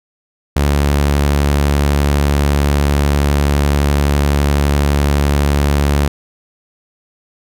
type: tone with vibrato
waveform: sawtooth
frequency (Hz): 71.7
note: D2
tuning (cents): -41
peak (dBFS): -7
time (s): 0.56-6.08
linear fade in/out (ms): 5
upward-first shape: sine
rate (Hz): 12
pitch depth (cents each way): 13
effects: none